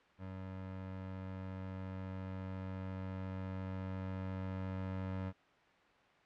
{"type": "tone with level ramp", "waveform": "25% pulse", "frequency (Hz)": 94.3, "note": "F#2", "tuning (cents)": 33, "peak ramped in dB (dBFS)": [-40, -34], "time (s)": [0.18, 5.33], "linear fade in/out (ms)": 50, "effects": ["white hiss -65 dBFS RMS until 6.25 s", "low-pass 2000 Hz 12 dB/octave"]}